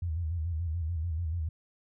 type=tone with vibrato; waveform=sine; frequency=82.41 Hz; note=E2; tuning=in tune; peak=-29 dBFS; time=0.02-1.49 s; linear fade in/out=5 ms; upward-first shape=square; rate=6.9 Hz; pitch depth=90 cents each way; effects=none